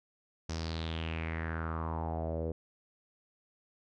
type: tone with low-pass filter sweep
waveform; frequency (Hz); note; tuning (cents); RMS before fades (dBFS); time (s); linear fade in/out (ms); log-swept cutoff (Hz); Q
sawtooth; 81.2; E2; -26; -36; 0.49-2.52; 5; 5800 to 470; 4.8
effects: none